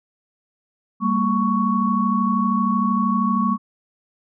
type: tone cluster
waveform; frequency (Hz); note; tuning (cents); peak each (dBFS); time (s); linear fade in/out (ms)
sine; 197.5 / 230.4 / 1113; G3 / A#3 / C#6; +13 / -20 / +7; -21; 1-3.58; 50
effects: none